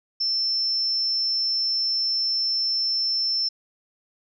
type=tone; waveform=sine; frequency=5340 Hz; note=E8; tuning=22 cents sharp; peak=-21 dBFS; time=0.2-3.49 s; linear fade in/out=10 ms; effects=none